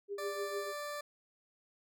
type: tone with tremolo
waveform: sine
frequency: 403.1 Hz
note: G4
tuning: 48 cents sharp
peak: -34 dBFS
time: 0.08-0.73 s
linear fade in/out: 50 ms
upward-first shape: triangle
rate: 6.6 Hz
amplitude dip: 85%
type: tone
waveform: 20% pulse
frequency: 587.3 Hz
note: D5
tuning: in tune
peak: -34 dBFS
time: 0.18-1.01 s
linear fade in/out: 5 ms
effects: none